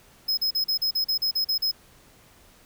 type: tone bursts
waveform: square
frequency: 5120 Hz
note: D#8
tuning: 49 cents sharp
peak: -22 dBFS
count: 11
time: 0.28-1.715 s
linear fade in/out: 10 ms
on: 95 ms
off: 39 ms
effects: pink hiss -55 dBFS RMS until 2.65 s